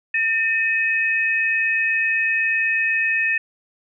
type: tone pair together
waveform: sine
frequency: 1807 / 2541 Hz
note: A6 / D#7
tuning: +46 / +36 cents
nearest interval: tritone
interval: 590 cents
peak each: -20 dBFS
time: 0.14-3.38 s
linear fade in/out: 5 ms
effects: none